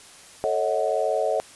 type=chord; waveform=sine; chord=D# half-diminished seventh; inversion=second; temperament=equal with one note detuned; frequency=440 / 554.4 / 635.7 / 740 Hz; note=A4 / C#5 / D#5 / F#5; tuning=0 / 0 / +37 / 0 cents; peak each=-27 / -26 / -25 / -28 dBFS; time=0.44-1.4 s; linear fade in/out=0 ms; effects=white hiss -47 dBFS RMS until 1.55 s + resampled to 24000 Hz